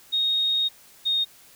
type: tone pair in turn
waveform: sine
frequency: 3729 / 3705 Hz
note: A#7 / A#7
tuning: 0 / -11 cents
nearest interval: unison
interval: 11 cents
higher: first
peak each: -20 dBFS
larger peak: neither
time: 0.12-0.69 / 1.05-1.25 s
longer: first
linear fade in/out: 20 ms
effects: white hiss -52 dBFS RMS until 1.55 s